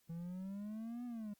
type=exponential two-way sweep; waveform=triangle; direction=up then down; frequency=163.7 to 246.9 to 201.8 Hz; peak=-40 dBFS; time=0.09-1.34 s; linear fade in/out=10 ms; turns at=1.05 s; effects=white hiss -75 dBFS RMS until 1.39 s + Opus 48 kbps